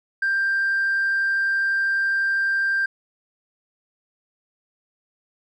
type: tone with tanh clipping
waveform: triangle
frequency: 1583 Hz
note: G6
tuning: 17 cents sharp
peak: -19 dBFS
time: 0.22-2.86 s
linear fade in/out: 5 ms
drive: 5 dB
effects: none